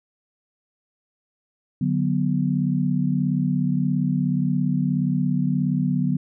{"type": "chord", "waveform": "sine", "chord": "B minor", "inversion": "first", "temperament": "just", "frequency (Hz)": [148.16, 185.21, 246.9], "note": ["D3", "F#3", "B3"], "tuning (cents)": [16, 2, 0], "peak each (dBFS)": [-23, -23, -24], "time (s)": [1.81, 6.17], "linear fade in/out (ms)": 5, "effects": []}